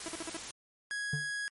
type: noise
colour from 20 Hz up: white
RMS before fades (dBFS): -42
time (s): 0-0.51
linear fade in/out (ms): 2
type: tone bursts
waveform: sawtooth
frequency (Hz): 328.8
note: E4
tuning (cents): -4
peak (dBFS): -33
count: 5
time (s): 0.06-0.367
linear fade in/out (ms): 0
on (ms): 23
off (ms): 48
type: tone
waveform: 45% pulse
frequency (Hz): 1661.2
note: G#6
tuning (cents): 0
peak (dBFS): -34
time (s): 0.91-1.48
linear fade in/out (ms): 0
type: tone with exponential decay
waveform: triangle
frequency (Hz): 146.83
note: D3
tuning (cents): 0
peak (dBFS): -26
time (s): 1.13-1.31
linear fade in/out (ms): 5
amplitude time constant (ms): 39
effects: MP3 48 kbps